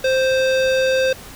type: tone with low-pass filter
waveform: square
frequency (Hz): 523.3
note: C5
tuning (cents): 0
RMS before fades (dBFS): -17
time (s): 0.04-1.13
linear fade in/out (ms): 5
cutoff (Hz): 4400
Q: 1.3
effects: pink hiss -38 dBFS RMS until 1.35 s